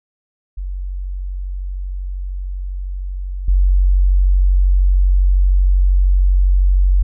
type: tone with level steps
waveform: sine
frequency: 46.4 Hz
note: F#1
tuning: 6 cents sharp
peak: -21 / -9 dBFS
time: 0.57-7.03 s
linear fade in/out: 10 ms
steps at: 3.48 s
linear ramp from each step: 5 ms
effects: none